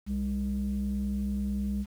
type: tone pair together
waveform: sine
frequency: 63.8 / 202.4 Hz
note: C2 / G#3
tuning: -43 / -44 cents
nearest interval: octave + minor sixth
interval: 1999 cents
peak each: -31 / -28 dBFS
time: 0.06-1.86 s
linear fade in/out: 50 ms
effects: tanh soft clip ceiling -23 dBFS + 9-bit